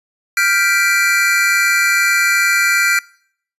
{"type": "chord", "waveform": "square", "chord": "G dominant seventh", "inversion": "third", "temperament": "equal", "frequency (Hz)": [1396.9, 1568, 1975.5, 2349], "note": ["F6", "G6", "B6", "D7"], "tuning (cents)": [0, 0, 0, 0], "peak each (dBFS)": [-18, -20, -19, -18], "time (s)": [0.37, 2.99], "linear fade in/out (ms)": 2, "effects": ["noise-tail reverb RT60 0.6 s tail -23 dB re dry", "resampled to 32000 Hz"]}